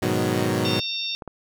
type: chord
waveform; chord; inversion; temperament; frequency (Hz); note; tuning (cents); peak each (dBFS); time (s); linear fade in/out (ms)
15% pulse; G# minor seventh; none; equal; 103.83 / 123.47 / 155.56 / 185; G#2 / B2 / D#3 / F#3; 0 / 0 / 0 / 0; -20 / -20 / -23 / -21; 0.02-0.8; 5
type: harmonic tone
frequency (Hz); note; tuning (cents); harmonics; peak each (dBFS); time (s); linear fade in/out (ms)
910; A#5; -42; 3 / 4 / 5 / 6; -32 / -28 / -37 / -32; 0.65-1.15; 0
type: clicks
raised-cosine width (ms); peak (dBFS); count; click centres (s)
1; -21; 2; 1.222 / 1.277
effects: none